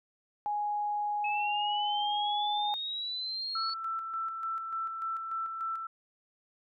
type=tone; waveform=sine; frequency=830.6 Hz; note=G#5; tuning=in tune; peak=-29 dBFS; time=0.46-2.74 s; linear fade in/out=0 ms
type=linear sweep; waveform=sine; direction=up; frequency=2568 to 4435 Hz; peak=-33 dBFS; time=1.24-3.74 s; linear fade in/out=5 ms
type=tone with tremolo; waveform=sine; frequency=1332 Hz; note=E6; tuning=18 cents sharp; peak=-31 dBFS; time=3.55-5.87 s; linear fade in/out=5 ms; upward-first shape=square; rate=3.4 Hz; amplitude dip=40%
effects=none